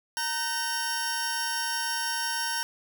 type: tone cluster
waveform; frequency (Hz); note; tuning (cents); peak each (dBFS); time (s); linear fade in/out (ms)
sawtooth; 924 / 1530 / 5550; A#5 / G6 / F8; -16 / -42 / -12; -29; 0.17-2.63; 0
effects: none